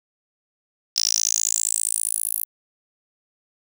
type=tone with high-pass filter sweep; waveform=10% pulse; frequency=55 Hz; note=A1; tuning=in tune; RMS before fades=-23 dBFS; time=0.96-2.45 s; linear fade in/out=5 ms; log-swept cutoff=5200 to 12000 Hz; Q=8.2; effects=none